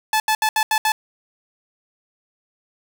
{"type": "tone bursts at uneven times", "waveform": "sawtooth", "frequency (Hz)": 868, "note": "A5", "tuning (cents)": -24, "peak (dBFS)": -12, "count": 6, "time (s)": [[0.13, 0.2], [0.28, 0.35], [0.42, 0.49], [0.56, 0.63], [0.71, 0.78], [0.85, 0.92]], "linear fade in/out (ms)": 2, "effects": ["7-bit"]}